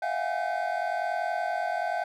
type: tone cluster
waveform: triangle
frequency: 646 / 696 / 737 / 821 / 1530 Hz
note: E5 / F5 / F#5 / G#5 / G6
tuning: -35 / -6 / -7 / -20 / -42 cents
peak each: -33 / -29 / -31 / -33 / -34 dBFS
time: 0.02-2.04 s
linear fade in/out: 5 ms
effects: none